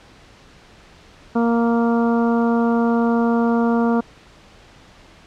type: harmonic tone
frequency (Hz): 233.1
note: A#3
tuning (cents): 0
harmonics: 1 / 2 / 3 / 4 / 5 / 6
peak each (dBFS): -16 / -22 / -26 / -28 / -30 / -32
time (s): 1.35-4.01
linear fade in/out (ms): 10
effects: pink hiss -47 dBFS RMS until 5.26 s + low-pass 5000 Hz 12 dB/octave